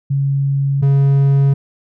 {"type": "tone pair in turn", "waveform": ["sine", "triangle"], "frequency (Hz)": [138.59, 138.59], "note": ["C#3", "C#3"], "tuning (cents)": [0, 0], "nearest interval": "unison", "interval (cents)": 0, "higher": "neither", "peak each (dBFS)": [-13, -7], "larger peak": "second", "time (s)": [[0.1, 0.82], [0.82, 1.54]], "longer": "neither", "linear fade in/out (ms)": 10, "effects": []}